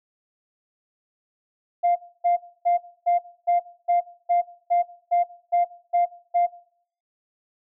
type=tone bursts; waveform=sine; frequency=698.5 Hz; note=F5; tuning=in tune; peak=-15 dBFS; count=12; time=1.83-6.47 s; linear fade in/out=20 ms; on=130 ms; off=280 ms; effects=noise-tail reverb RT60 0.6 s tail -18 dB re dry + tanh soft clip ceiling -13 dBFS